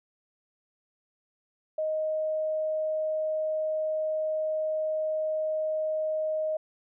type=tone; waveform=sine; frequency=624 Hz; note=D#5; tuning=5 cents sharp; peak=-26 dBFS; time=1.78-6.57 s; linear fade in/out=5 ms; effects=none